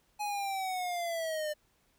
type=linear sweep; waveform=square; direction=down; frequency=840 to 596 Hz; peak=-33 dBFS; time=0.19-1.54 s; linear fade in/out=20 ms; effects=pink hiss -71 dBFS RMS until 1.98 s